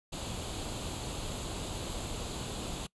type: noise with comb filter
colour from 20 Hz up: pink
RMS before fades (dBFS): -38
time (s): 0.12-2.87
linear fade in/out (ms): 10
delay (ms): 0.27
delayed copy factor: +0.6
effects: noise-tail reverb RT60 0.1 s tail -23 dB re dry + resampled to 24000 Hz